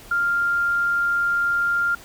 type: tone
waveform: sine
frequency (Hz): 1396.9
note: F6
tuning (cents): 0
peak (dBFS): -18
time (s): 0.11-1.95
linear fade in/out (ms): 5
effects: pink hiss -44 dBFS RMS until 2.04 s